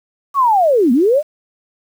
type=linear two-way sweep; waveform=sine; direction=down then up; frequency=1154 to 224.3 to 633 Hz; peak=-9 dBFS; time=0.34-1.23 s; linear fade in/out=50 ms; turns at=0.92 s; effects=7-bit